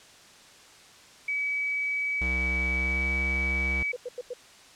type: tone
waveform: sine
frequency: 2282 Hz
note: C#7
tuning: 50 cents sharp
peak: -26 dBFS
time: 1.28-3.92 s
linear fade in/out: 5 ms
type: tone with pitch glide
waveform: square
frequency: 65 to 67.14 Hz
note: C2 to C2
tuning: -11 to +45 cents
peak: -30 dBFS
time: 2.21-3.83 s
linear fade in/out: 5 ms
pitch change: +56 cents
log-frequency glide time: 2.72-3.08 s
type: tone bursts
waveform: sine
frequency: 493.9 Hz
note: B4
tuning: in tune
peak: -31 dBFS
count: 4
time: 3.93-4.336 s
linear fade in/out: 5 ms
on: 34 ms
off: 90 ms
effects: white hiss -52 dBFS RMS until 4.75 s + low-pass 7000 Hz 12 dB/octave